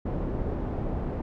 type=low-pass noise; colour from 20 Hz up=pink; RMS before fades=-30 dBFS; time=0.05-1.22 s; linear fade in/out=10 ms; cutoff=570 Hz; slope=12 dB/octave; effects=none